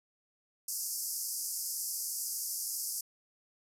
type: band-pass noise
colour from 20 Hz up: white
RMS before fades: -37 dBFS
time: 0.68-3.01 s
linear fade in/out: 5 ms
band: 4800 to 14000 Hz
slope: 96 dB/octave
effects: none